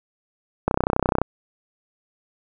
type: click train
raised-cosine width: 1 ms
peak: -4 dBFS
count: 18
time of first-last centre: 0.68-1.216 s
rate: 31.7 Hz
effects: none